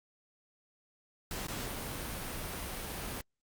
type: noise with dropouts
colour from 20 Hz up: pink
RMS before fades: -39 dBFS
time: 1.31-3.21 s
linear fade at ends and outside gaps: 1 ms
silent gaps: 1.469-1.483 s
effects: Opus 48 kbps